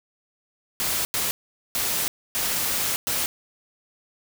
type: noise bursts at uneven times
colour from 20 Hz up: white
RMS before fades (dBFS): -25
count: 5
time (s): 0.8-1.05 / 1.14-1.31 / 1.75-2.08 / 2.35-2.96 / 3.07-3.26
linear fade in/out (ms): 0
effects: none